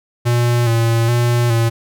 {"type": "tone with vibrato", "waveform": "square", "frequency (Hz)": 117.6, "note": "A#2", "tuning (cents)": 16, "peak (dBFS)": -13, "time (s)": [0.25, 1.7], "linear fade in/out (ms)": 20, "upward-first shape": "square", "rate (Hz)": 1.2, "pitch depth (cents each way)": 35, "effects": []}